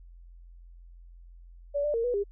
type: tone with pitch steps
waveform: sine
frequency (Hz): 573 / 591 / 460.3 / 489.3 / 403.9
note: D5 / D5 / A#4 / B4 / G#4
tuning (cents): -43 / +11 / -22 / -16 / -48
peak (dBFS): -25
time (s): 1.74-2.24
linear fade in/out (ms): 20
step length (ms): 100
effects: added 43 Hz sine -47 dBFS peak until 2.31 s